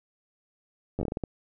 slowing click train, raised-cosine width 2 ms, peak -17 dBFS, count 9, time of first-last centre 0.99-1.238 s, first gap 10 ms, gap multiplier 1.31, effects none

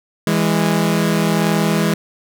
sawtooth tone pair together, 164.81 / 205.7 Hz, E3 / G#3, 0 / -16 cents, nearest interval major third, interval 384 cents, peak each -13 dBFS, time 0.27-1.94 s, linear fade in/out 2 ms, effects none

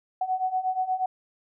sine beating tone pair, 741 / 749.4 Hz, F#5 / F#5, +2 / +22 cents, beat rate 8.4 Hz, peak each -29 / -26 dBFS, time 0.21-1.06 s, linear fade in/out 5 ms, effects none

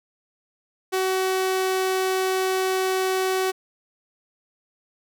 sawtooth tone, 376.6 Hz, F#4, 31 cents sharp, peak -17 dBFS, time 0.92-3.52 s, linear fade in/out 20 ms, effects none

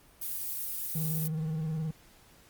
violet noise, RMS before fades -35 dBFS, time 0.21-1.28 s, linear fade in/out 10 ms
triangle tone with vibrato, 157.9 Hz, D#3, 26 cents sharp, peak -28 dBFS, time 0.95-1.91 s, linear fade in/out 5 ms, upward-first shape sine, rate 19 Hz, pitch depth 55 cents each way
effects pink hiss -59 dBFS RMS until 2.49 s + Opus 32 kbps

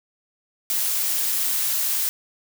blue noise, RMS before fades -23 dBFS, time 0.7-2.09 s, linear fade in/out 0 ms, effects none

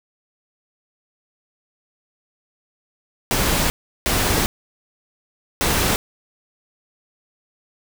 pink noise bursts at uneven times, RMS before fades -19 dBFS, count 3, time 3.31-3.7 / 4.06-4.46 / 5.61-5.96 s, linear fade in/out 0 ms, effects none

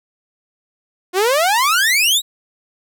sawtooth exponential sweep, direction up, 349.2 to 3951 Hz, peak -9 dBFS, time 1.13-2.22 s, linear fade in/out 50 ms, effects none

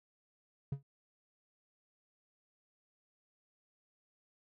triangle tone with exponential decay, 138.59 Hz, C#3, in tune, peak -28 dBFS, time 0.72-0.83 s, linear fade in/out 5 ms, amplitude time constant 22 ms, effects none

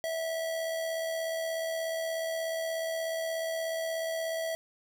square tone with amplitude modulation, 653 Hz, E5, 17 cents flat, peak -30 dBFS, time 0.04-4.55 s, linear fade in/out 0 ms, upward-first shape sine, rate 76.7 Hz, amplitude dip 35%, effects 12-bit

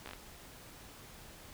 slowing click train, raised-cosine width 0.3 ms, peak -28 dBFS, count 5, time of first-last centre 0.06-0.134 s, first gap 14 ms, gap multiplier 1.19, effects pink hiss -53 dBFS RMS until 1.53 s

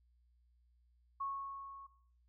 sine tone with level ramp, 1100 Hz, C#6, 14 cents flat, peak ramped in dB -36 to -50 dBFS, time 1.2-1.87 s, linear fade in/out 10 ms, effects noise-tail reverb RT60 0.6 s tail -19 dB re dry + added 60 Hz sine -68 dBFS peak until 2.28 s

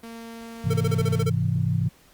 sawtooth tone with pitch glide, 229.4 to 224.4 Hz, A#3 to A3, -28 to +34 cents, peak -33 dBFS, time 0.03-1.24 s, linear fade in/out 5 ms, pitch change -38 cents, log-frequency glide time 0.91-0.99 s
sine chord, Ab augmented, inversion none, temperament equal, 103.83 / 130.81 / 164.81 Hz, Ab2 / C3 / E3, 0 / 0 / 0 cents, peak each -25 dBFS, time 0.64-1.89 s, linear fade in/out 10 ms
square tone bursts, 450.4 Hz, A4, 40 cents sharp, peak -25 dBFS, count 9, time 0.7-1.3 s, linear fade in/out 10 ms, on 40 ms, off 30 ms
effects pink hiss -56 dBFS RMS until 2.13 s + Opus 32 kbps

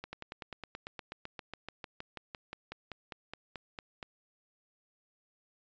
slowing click train, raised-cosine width 0.3 ms, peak -25 dBFS, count 27, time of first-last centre 0.04-4.028 s, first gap 90 ms, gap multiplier 1.04, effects resampled to 16000 Hz

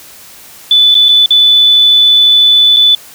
sine tone with dropouts, 3486 Hz, A7, 17 cents flat, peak -3 dBFS, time 0.71-2.95 s, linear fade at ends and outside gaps 2 ms, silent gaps 0.944-0.951 / 1.086-1.09 / 1.26-1.306 / 2.764-2.768 s, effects white hiss -35 dBFS RMS until 3.14 s

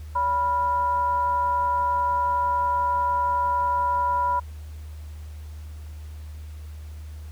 sine tone with frequency modulation, 982 Hz, B5, 10 cents flat, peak -20 dBFS, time 0.15-4.4 s, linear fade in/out 10 ms, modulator 413 Hz, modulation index 0.36, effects added 76 Hz sine -35 dBFS peak until 7.31 s + pink hiss -54 dBFS RMS until 7.31 s

